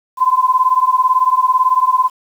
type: beating tone pair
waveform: sine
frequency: 1014 / 1032 Hz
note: B5 / C6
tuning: +45 / -24 cents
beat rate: 18 Hz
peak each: -13 dBFS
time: 0.17-2.1 s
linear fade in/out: 50 ms
effects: 7-bit